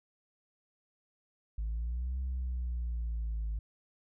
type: exponential two-way sweep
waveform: sine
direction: up then down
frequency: 52.7 to 65.41 to 52.9 Hz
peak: -30 dBFS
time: 1.58-3.59 s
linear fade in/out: 5 ms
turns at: 2.19 s
effects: tanh soft clip ceiling -30 dBFS